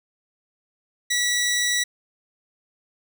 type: tone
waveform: 15% pulse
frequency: 1944 Hz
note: B6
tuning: 28 cents flat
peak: -14 dBFS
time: 1.1-1.84 s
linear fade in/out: 10 ms
effects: none